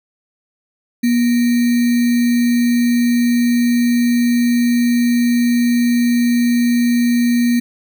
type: tone with sample-and-hold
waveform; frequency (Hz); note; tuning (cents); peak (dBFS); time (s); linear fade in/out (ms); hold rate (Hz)
sine; 240.1; B3; -49; -11; 1.03-7.6; 10; 2100
effects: none